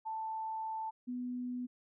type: tone pair in turn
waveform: sine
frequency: 883 / 247.8 Hz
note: A5 / B3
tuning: +6 / +6 cents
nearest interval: octave + minor seventh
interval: 2200 cents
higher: first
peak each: -36 / -36 dBFS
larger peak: neither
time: 0.05-0.91 / 1.07-1.67 s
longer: first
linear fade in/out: 20 ms
effects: none